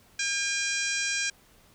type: harmonic tone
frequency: 805 Hz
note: G5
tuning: 46 cents sharp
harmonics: 2 / 3 / 4 / 5 / 6 / 7 / 8 / 9 / 10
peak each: -32 / -32 / -38 / -38 / -38 / -33 / -38 / -38 / -41 dBFS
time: 0.19-1.3 s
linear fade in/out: 5 ms
effects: pink hiss -59 dBFS RMS until 1.74 s